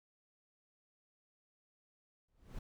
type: noise with exponential growth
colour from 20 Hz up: brown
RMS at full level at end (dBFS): -42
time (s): 2.28-2.59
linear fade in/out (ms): 5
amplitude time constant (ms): 66
effects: none